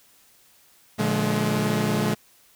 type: chord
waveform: sawtooth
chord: Bb dominant seventh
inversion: none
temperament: equal with one note detuned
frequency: 116.54 / 146.83 / 174.61 / 211.8 Hz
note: Bb2 / D3 / F3 / Ab3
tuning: 0 / 0 / 0 / +34 cents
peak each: -25 / -24 / -25 / -20 dBFS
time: 0.98-2.15 s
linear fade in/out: 20 ms
effects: white hiss -57 dBFS RMS until 2.55 s